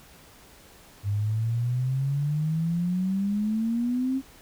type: exponential sweep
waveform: sine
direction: up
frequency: 99.3 to 270 Hz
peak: -23 dBFS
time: 1.03-4.22 s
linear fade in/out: 50 ms
effects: pink hiss -52 dBFS RMS until 4.41 s